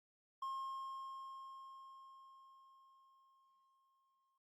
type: tone with exponential decay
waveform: triangle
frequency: 1071 Hz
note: C6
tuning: 40 cents sharp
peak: -38 dBFS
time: 0.42-4.38 s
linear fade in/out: 5 ms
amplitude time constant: 860 ms
effects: noise-tail reverb RT60 0.1 s tail -23 dB re dry + Opus 48 kbps